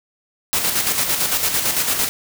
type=noise with tremolo; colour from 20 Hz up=white; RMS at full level=-18 dBFS; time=0.53-2.09 s; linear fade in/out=0 ms; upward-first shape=square; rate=8.9 Hz; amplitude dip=45%; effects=none